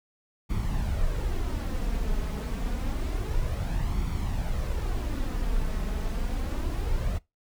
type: noise with flanger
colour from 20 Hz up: brown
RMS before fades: -28 dBFS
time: 0.49-7.19 s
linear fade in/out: 20 ms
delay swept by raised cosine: 0.88 to 4.68 ms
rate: 0.28 Hz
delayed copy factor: +0.5
effects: noise-tail reverb RT60 0.2 s tail -22 dB re dry